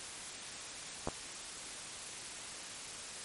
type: clicks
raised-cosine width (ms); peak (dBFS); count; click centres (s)
1; -20 / -22; 2; 1.074 / 1.086
effects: white hiss -45 dBFS RMS until 3.24 s + MP3 48 kbps